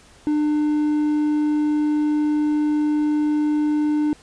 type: tone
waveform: triangle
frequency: 300 Hz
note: D4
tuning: 37 cents sharp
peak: -15 dBFS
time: 0.27-4.13 s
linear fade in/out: 0 ms
effects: pink hiss -50 dBFS RMS until 4.22 s + resampled to 22050 Hz